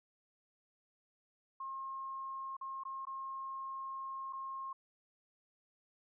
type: tone with dropouts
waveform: sine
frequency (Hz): 1072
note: C6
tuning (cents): +42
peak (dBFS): -40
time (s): 1.6-4.73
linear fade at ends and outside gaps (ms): 5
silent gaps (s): 2.568-2.611 / 2.836-2.851 / 3.053-3.069 / 4.327-4.331
effects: none